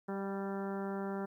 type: harmonic tone with a mistuned harmonic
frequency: 196 Hz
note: G3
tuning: in tune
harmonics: 1 / 2 / 3 / 4 / 5 / 6 / 7 / 8 / 9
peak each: -38 / -40 / -46 / -46 / -49 / -54 / -49 / -55 / -56 dBFS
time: 0.08-1.26 s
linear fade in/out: 10 ms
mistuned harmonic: 3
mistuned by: +19 cents
effects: 12-bit